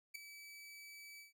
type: tone with ADSR envelope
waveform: sawtooth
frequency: 2298 Hz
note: D7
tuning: 38 cents flat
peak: -37 dBFS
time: 0.14-1.33 s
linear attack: 15 ms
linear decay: 3 ms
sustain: -12 dB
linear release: 140 ms
effects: none